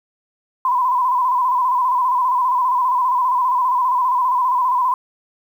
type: tone with vibrato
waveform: sine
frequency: 1006 Hz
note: B5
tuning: 32 cents sharp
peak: -14 dBFS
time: 0.65-4.94 s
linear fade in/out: 2 ms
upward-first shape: square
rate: 15 Hz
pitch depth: 54 cents each way
effects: 8-bit